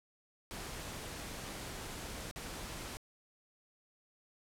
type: noise with dropouts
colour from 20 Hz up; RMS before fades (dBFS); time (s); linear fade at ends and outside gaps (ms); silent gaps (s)
pink; -44; 0.51-2.97; 0; 2.312-2.36
effects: low-pass 12000 Hz 12 dB/octave